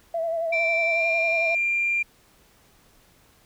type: tone with vibrato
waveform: sine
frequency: 662 Hz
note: E5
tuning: 7 cents sharp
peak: -23 dBFS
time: 0.14-1.55 s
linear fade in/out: 5 ms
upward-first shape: sine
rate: 11 Hz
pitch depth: 41 cents each way
type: tone with pitch glide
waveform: sine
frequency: 2345 to 2386 Hz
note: D7 to D7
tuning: -3 to +27 cents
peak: -20 dBFS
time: 0.52-2.03 s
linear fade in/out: 10 ms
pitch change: +30 cents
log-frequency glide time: 0.92-1.04 s
effects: tanh soft clip ceiling -15 dBFS + pink hiss -58 dBFS RMS until 3.45 s